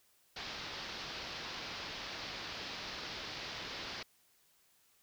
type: low-pass noise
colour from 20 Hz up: white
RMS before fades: -44 dBFS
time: 0.36-4.03 s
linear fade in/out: 5 ms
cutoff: 5200 Hz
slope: 48 dB/octave
effects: white hiss -70 dBFS RMS until 5.02 s